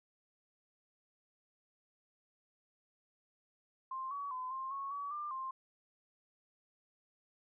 sine tone with pitch steps, 1052 / 1131 / 1019 / 1057 / 1102 / 1137 / 1193 / 1054 Hz, C6 / C#6 / C6 / C6 / C#6 / C#6 / D6 / C6, +9 / +34 / -46 / +17 / -11 / +44 / +27 / +12 cents, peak -38 dBFS, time 3.91-5.51 s, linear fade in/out 5 ms, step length 200 ms, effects none

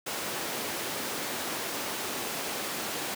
pink high-pass noise, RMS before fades -34 dBFS, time 0.06-3.15 s, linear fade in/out 10 ms, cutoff 270 Hz, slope 12 dB/octave, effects none

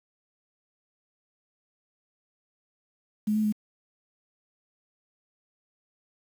sine tone with pitch steps, 211.9 / 215.5 / 211.8 Hz, G#3 / A3 / G#3, +35 / -36 / +34 cents, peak -22 dBFS, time 3.27-3.525 s, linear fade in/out 10 ms, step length 85 ms, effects 8-bit

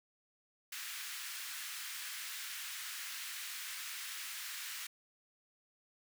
pink high-pass noise, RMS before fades -44 dBFS, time 0.72-4.87 s, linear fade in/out 5 ms, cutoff 1500 Hz, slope 24 dB/octave, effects none

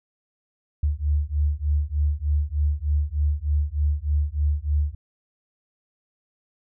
sine beating tone pair, 72.3 / 75.6 Hz, D2 / D#2, -27 / -49 cents, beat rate 3.3 Hz, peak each -23 dBFS, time 0.83-4.95 s, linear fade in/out 5 ms, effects none

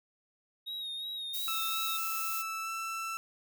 triangle tone with vibrato, 3762 Hz, A#7, 15 cents sharp, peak -35 dBFS, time 0.66-1.98 s, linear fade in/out 20 ms, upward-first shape sine, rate 2.8 Hz, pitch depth 42 cents each way
violet noise, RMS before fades -37 dBFS, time 1.33-2.43 s, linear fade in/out 20 ms
30% pulse tone with pitch glide, 1318.5 to 1332.3 Hz, E6 to E6, 0 to +18 cents, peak -32 dBFS, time 1.48-3.17 s, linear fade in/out 0 ms, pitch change +18 cents, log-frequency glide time 2.63-2.69 s
effects none

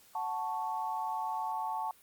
sine chord, F# minor, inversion none, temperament equal, 740 / 880 / 1108.7 Hz, F#5 / A5 / C#6, 0 / 0 / 0 cents, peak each -39 / -34 / -40 dBFS, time 0.15-1.91 s, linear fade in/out 2 ms, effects white hiss -61 dBFS RMS until 2.02 s + Opus 48 kbps

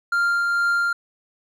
triangle tone with tremolo, 1395 Hz, F6, 2 cents flat, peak -15 dBFS, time 0.12-0.93 s, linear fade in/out 5 ms, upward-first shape triangle, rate 2.2 Hz, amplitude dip 25%, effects none

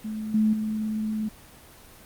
sine tone with level steps, 216.2 Hz, A3, 30 cents flat, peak -29 / -18 / -25 dBFS, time 0.04-1.29 s, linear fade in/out 10 ms, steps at 0.34 / 0.53 s, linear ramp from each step 5 ms, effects pink hiss -49 dBFS RMS until 2.05 s + Opus 24 kbps

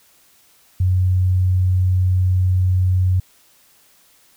sine tone, 92.1 Hz, F#2, 7 cents flat, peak -13 dBFS, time 0.8-3.2 s, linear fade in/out 5 ms, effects white hiss -54 dBFS RMS until 4.36 s

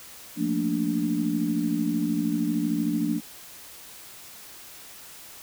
sine chord, Bb major seventh, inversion second, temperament equal, 174.61 / 220 / 233.1 / 293.7 Hz, F3 / A3 / Bb3 / D4, 0 / 0 / 0 / 0 cents, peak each -30 / -30 / -29 / -26 dBFS, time 0.36-3.21 s, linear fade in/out 50 ms, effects white hiss -45 dBFS RMS until 5.42 s

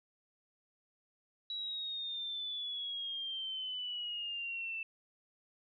sine exponential sweep, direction down, 3907 to 2651 Hz, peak -37 dBFS, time 1.5-4.83 s, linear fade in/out 2 ms, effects none

